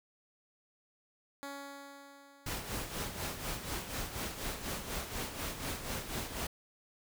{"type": "tone with exponential decay", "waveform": "10% pulse", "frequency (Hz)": 280, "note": "C#4", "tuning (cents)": 18, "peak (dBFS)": -32, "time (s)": [1.43, 3.64], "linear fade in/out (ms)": 0, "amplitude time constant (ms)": 480}
{"type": "noise with tremolo", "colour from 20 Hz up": "pink", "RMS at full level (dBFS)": -37, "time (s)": [2.46, 6.47], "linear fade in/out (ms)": 5, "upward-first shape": "sine", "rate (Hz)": 4.1, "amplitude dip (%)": 60}
{"effects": []}